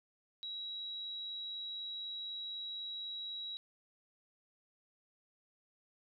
sine tone, 3872 Hz, B7, 35 cents flat, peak -40 dBFS, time 0.43-3.57 s, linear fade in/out 0 ms, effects none

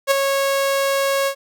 sawtooth tone with ADSR envelope, 550 Hz, C#5, 14 cents flat, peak -7 dBFS, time 0.07-1.35 s, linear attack 41 ms, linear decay 12 ms, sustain -6 dB, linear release 80 ms, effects none

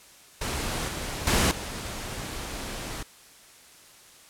pink noise with level steps, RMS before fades -30 / -33 / -22 / -35 dBFS, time 0.41-3.03 s, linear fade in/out 5 ms, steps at 0.88 / 1.27 / 1.51 s, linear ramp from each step 2 ms, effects white hiss -52 dBFS RMS until 4.29 s + low-pass 11000 Hz 12 dB/octave

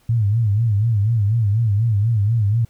sine tone with vibrato, 108.4 Hz, A2, 25 cents flat, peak -14 dBFS, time 0.09-2.65 s, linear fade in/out 5 ms, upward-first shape sine, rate 4.1 Hz, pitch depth 150 cents each way, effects pink hiss -58 dBFS RMS until 2.69 s

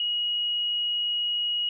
sine tone, 2897 Hz, F#7, 37 cents flat, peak -24 dBFS, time 0-1.69 s, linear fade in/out 2 ms, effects none

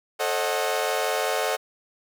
sawtooth chord, A diminished seventh, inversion none, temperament equal with one note detuned, 440 / 537 / 622.3 / 740 Hz, A4 / C5 / Eb5 / Gb5, 0 / +45 / 0 / 0 cents, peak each -25 dBFS, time 0.19-1.57 s, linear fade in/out 20 ms, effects none

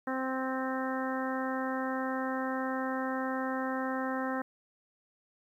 harmonic tone, 261.6 Hz, C4, in tune, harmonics 1 / 2 / 3 / 4 / 5 / 6 / 7, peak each -34 / -37 / -39 / -40 / -41 / -42 / -42 dBFS, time 0.07-4.42 s, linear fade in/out 5 ms, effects 11-bit

